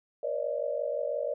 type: tone cluster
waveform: sine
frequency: 479.1 / 550 / 596 / 647 Hz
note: A#4 / C#5 / D5 / E5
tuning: +47 / -14 / +25 / -32 cents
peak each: -35 / -34 / -32 / -39 dBFS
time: 0.23-1.34 s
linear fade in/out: 5 ms
effects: none